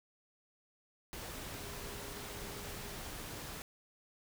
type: tone in noise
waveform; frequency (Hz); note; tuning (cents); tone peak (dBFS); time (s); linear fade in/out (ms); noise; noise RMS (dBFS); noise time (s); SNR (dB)
sine; 407; G#4; -35; -53; 1.55-2.96; 0; pink; -45; 1.13-3.62; -11
effects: none